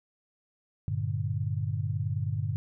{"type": "chord", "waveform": "sine", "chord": "G minor", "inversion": "none", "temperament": "equal", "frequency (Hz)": [98, 116.54, 146.83], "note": ["G2", "Bb2", "D3"], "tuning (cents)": [0, 0, 0], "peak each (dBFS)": [-31, -32, -33], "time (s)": [0.88, 2.56], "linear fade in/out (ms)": 0, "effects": []}